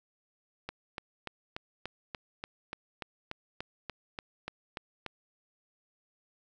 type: click train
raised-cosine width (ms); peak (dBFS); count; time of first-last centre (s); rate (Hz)
0.3; -21; 16; 0.69-5.063; 3.43
effects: none